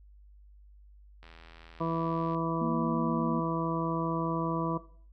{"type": "click train", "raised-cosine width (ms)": 0.3, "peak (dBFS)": -35, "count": 93, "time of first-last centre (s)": [1.23, 2.347], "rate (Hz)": 82.4}
{"type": "harmonic tone", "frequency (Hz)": 164.81, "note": "E3", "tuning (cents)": 0, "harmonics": [1, 2, 3, 4, 6, 7], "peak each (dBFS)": [-33, -34, -37, -37, -36, -37], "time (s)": [1.8, 4.78], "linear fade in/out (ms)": 10}
{"type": "tone", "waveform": "sine", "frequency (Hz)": 233.1, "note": "A#3", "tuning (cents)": 0, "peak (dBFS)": -30, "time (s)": [2.61, 3.4], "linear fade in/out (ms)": 5}
{"effects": ["noise-tail reverb RT60 0.5 s tail -17 dB re dry", "added 50 Hz sine -52 dBFS peak until 5.12 s"]}